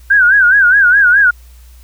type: tone with vibrato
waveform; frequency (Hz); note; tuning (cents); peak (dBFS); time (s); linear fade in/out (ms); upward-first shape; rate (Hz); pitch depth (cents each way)
sine; 1541; G6; -30; -5; 0.1-1.31; 10; sine; 4.8; 140
effects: added 60 Hz sine -36 dBFS peak until 1.83 s + white hiss -49 dBFS RMS until 1.83 s